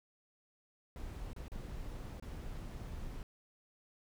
brown noise with dropouts, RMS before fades -44 dBFS, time 0.96-3.23 s, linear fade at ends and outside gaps 1 ms, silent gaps 1.332-1.363 / 1.482-1.518 / 2.199-2.224 s, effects none

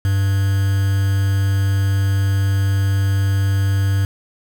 triangle tone with quantisation, 98 Hz, G2, in tune, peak -12 dBFS, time 0.05-4.05 s, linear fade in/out 0 ms, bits 5, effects none

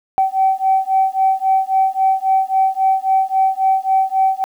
sine beating tone pair, 765 / 768.7 Hz, G5 / G5, -42 / -34 cents, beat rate 3.7 Hz, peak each -15 dBFS, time 0.18-4.44 s, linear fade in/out 0 ms, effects tanh soft clip ceiling -5 dBFS + 8-bit

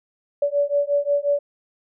sine beating tone pair, 571 / 576.6 Hz, D5 / D5, -49 / -32 cents, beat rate 5.6 Hz, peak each -21 dBFS, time 0.42-1.39 s, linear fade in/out 5 ms, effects none

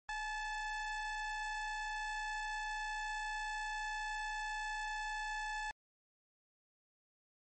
square ring-modulated tone, 440 Hz, A4, in tune, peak -36 dBFS, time 0.09-5.71 s, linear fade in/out 0 ms, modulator 1290 Hz, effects MP3 32 kbps

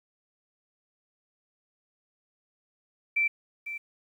sine tone with echo, 2337 Hz, D7, 9 cents flat, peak -22 dBFS, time 3.16-3.28 s, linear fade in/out 10 ms, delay 500 ms, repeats 1, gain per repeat -11 dB, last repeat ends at 3.78 s, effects 10-bit

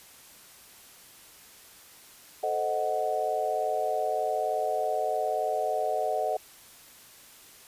sine chord, A diminished seventh, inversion none, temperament equal, 440 / 523.3 / 622.3 / 740 Hz, A4 / C5 / Eb5 / Gb5, 0 / 0 / 0 / 0 cents, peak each -33 / -35 / -30 / -29 dBFS, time 2.43-6.37 s, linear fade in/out 5 ms, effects white hiss -52 dBFS RMS until 7.67 s + resampled to 32000 Hz

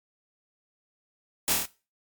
white noise with echo, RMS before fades -25 dBFS, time 1.48-1.53 s, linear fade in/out 0 ms, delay 25 ms, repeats 5, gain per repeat -2 dB, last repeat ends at 1.655 s, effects noise-tail reverb RT60 0.3 s tail -18 dB re dry + MP3 96 kbps

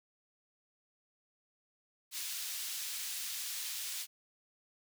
pink high-pass noise, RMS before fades -40 dBFS, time 2.11-4.07 s, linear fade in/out 50 ms, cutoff 3400 Hz, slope 12 dB/octave, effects none

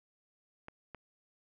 clicks, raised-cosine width 0.5 ms, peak -30 dBFS, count 2, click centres 0.684 / 0.947 s, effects none

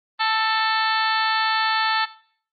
harmonic tone with a mistuned harmonic, 440 Hz, A4, in tune, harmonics 2 / 3 / 4 / 5 / 6 / 7 / 8 / 9 / 10, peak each -23 / -25 / -26 / -32 / -32 / -33 / -29 / -33 / -29 dBFS, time 0.19-2.06 s, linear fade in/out 20 ms, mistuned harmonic 4, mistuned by +15 cents, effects noise-tail reverb RT60 0.5 s tail -17 dB re dry + Opus 32 kbps

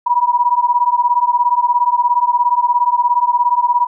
sine beating tone pair, 961 / 978 Hz, B5 / B5, -48 / -17 cents, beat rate 17 Hz, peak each -14 dBFS, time 0.06-3.87 s, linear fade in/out 10 ms, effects none

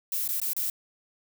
violet noise with dropouts, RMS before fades -29 dBFS, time 0.12-0.7 s, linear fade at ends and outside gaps 2 ms, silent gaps 0.278-0.288 / 0.401-0.416 / 0.533-0.565 s, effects none

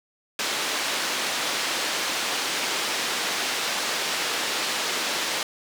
white band-pass noise, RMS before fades -27 dBFS, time 0.39-5.43 s, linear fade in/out 2 ms, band 280 to 4800 Hz, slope 12 dB/octave, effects none

